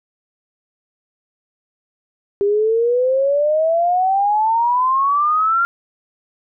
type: exponential sweep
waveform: sine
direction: up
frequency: 397.6 to 1396.9 Hz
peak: -13 dBFS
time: 2.41-5.65 s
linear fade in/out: 0 ms
effects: none